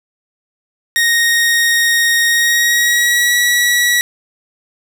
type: tone with pitch glide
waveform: sawtooth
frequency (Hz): 1864.7 to 1932.7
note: A#6 to B6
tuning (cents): 0 to -38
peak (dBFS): -7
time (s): 0.96-4.01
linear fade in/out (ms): 0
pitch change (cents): +62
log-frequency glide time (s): 2.27-3.34
effects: 8-bit